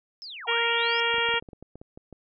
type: linear two-way sweep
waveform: sine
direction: down then up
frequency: 5360 to 685 to 5360 Hz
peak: -37 dBFS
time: 0.22-1 s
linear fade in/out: 0 ms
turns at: 0.47 s
type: harmonic tone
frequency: 466.2 Hz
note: A#4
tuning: in tune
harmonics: 1 / 2 / 3 / 4 / 5 / 6 / 7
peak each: -30 / -30 / -30 / -30 / -30 / -30 / -30 dBFS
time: 0.47-1.4 s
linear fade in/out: 20 ms
type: clicks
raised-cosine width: 2 ms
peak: -30 dBFS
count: 12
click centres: 1.142 / 1.183 / 1.289 / 1.34 / 1.425 / 1.488 / 1.532 / 1.626 / 1.756 / 1.815 / 1.975 / 2.127 s
effects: none